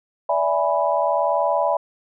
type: chord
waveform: sine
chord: E dominant seventh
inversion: third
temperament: equal with one note detuned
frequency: 578.6 / 659.3 / 830.6 / 987.8 Hz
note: D5 / E5 / G#5 / B5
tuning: -26 / 0 / 0 / 0 cents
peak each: -22 / -22 / -24 / -23 dBFS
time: 0.29-1.77 s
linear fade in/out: 5 ms
effects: none